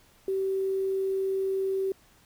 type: tone with quantisation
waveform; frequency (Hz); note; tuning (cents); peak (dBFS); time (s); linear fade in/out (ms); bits
sine; 385; G4; -31; -25; 0.28-1.92; 2; 9
effects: pink hiss -60 dBFS RMS until 2.25 s